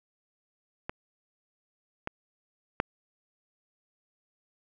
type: clicks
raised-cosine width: 0.5 ms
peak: -18 / -17 / -9 dBFS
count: 3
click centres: 0.895 / 2.074 / 2.801 s
effects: none